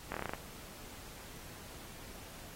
slowing click train, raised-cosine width 0.5 ms, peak -22 dBFS, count 8, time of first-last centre 0.12-0.335 s, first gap 22 ms, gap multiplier 1.11, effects pink hiss -51 dBFS RMS until 2.55 s + AAC 48 kbps

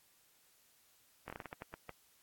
slowing click train, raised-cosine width 0.5 ms, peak -28 dBFS, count 10, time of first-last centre 1.28-1.893 s, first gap 20 ms, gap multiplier 1.29, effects white hiss -69 dBFS RMS until 2.22 s + AAC 64 kbps

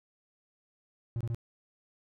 triangle tone bursts, 116.54 Hz, A#2, in tune, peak -28 dBFS, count 3, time 1.16-1.346 s, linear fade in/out 0 ms, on 46 ms, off 24 ms, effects none

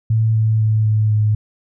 sine tone with pitch steps, 111.2 / 110.05 / 108.91 / 107.79 / 106.67 Hz, A2 / A2 / A2 / A2 / G#2, +19 / +1 / -17 / -35 / +47 cents, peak -12 dBFS, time 0.1-1.35 s, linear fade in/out 5 ms, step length 250 ms, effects none

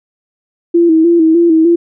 sine tone with vibrato, 330.8 Hz, E4, 6 cents sharp, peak -5 dBFS, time 0.74-1.76 s, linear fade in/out 10 ms, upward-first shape square, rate 3.3 Hz, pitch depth 53 cents each way, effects none

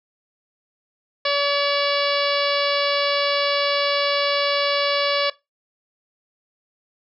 harmonic tone with a mistuned harmonic, 570 Hz, C#5, 48 cents sharp, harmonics 1 / 2 / 3 / 4 / 5 / 6 / 7 / 8 / 9, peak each -22 / -25 / -27 / -28 / -29 / -30 / -30 / -31 / -32 dBFS, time 1.25-5.3 s, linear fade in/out 5 ms, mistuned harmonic 9, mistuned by +37 cents, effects noise-tail reverb RT60 0.2 s tail -18 dB re dry

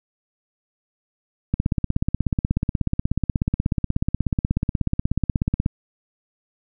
click train, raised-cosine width 5 ms, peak -7 dBFS, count 69, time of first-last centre 1.54-5.661 s, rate 16.5 Hz, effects none

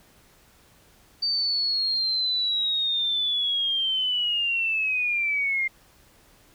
sine linear sweep, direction down, 4625 to 2100 Hz, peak -22 dBFS, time 1.22-5.68 s, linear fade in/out 10 ms, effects pink hiss -57 dBFS RMS until 6.54 s

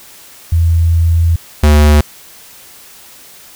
sine / square tone pair in turn, 83.4 / 74.59 Hz, E2 / D2, +21 / +27 cents, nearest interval major second, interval 194 cents, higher first, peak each -7 / -5 dBFS, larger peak second, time 0.52-1.36 / 1.63-2.01 s, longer first, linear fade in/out 5 ms, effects white hiss -38 dBFS RMS until 3.55 s

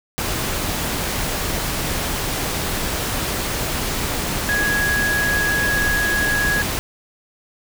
sine tone in noise, 1663 Hz, G#6, 2 cents sharp, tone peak -18 dBFS, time 4.49-6.62 s, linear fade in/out 0 ms, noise pink, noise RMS -23 dBFS, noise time 0.18-6.79 s, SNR +2 dB, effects none

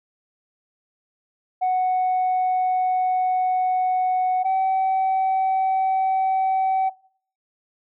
sine tone pair in turn, 740 / 762.6 Hz, F#5 / G5, 0 / -48 cents, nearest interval minor second, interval 52 cents, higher second, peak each -16 dBFS, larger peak neither, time 1.61-4.44 / 4.44-6.9 s, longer first, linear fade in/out 20 ms, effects noise-tail reverb RT60 0.5 s tail -20 dB re dry + tanh soft clip ceiling -16 dBFS

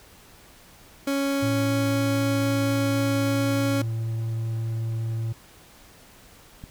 30% pulse tone, 277.2 Hz, C#4, in tune, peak -20 dBFS, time 1.07-3.82 s, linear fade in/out 5 ms
triangle tone with pitch glide, 112 to 113.11 Hz, A2 to A2, +31 to +48 cents, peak -23 dBFS, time 1.42-5.33 s, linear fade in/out 10 ms, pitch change +17 cents, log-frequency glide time 3.01-3.48 s
click, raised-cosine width 5 ms, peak -26 dBFS, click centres 6.639 s
effects pink hiss -51 dBFS RMS until 6.7 s

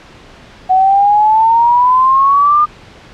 sine exponential sweep, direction up, 741 to 1217 Hz, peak -6 dBFS, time 0.69-2.66 s, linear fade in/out 20 ms, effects pink hiss -38 dBFS RMS until 3.13 s + low-pass 4000 Hz 12 dB/octave

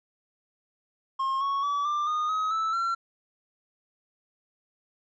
triangle tone with pitch steps, 1071 / 1108.1 / 1146.5 / 1186.3 / 1227.4 / 1270 / 1314 / 1359.5 Hz, C6 / C#6 / D6 / D6 / D#6 / D#6 / E6 / F6, +40 / -1 / -42 / +17 / -24 / +35 / -6 / -47 cents, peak -23 dBFS, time 1.19-2.95 s, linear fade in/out 10 ms, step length 220 ms, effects resampled to 16000 Hz

